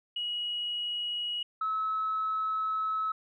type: tone pair in turn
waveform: sine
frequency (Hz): 2906 / 1294.5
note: F#7 / E6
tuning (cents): -32 / -32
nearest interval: octave + major second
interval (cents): 1400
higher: first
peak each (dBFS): -30 / -27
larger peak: second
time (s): 0.16-1.43 / 1.61-3.12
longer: second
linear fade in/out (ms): 5
effects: tanh soft clip ceiling -23 dBFS